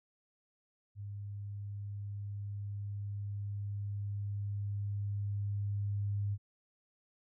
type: tone with level ramp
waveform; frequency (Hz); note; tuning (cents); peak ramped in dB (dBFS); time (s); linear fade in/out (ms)
sine; 101.5; G#2; -39; -40 to -31; 0.95-6.38; 50
effects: none